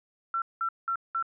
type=tone bursts; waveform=sine; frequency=1350 Hz; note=E6; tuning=41 cents sharp; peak=-26 dBFS; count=4; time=0.34-1.226 s; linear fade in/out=2 ms; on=79 ms; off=190 ms; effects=none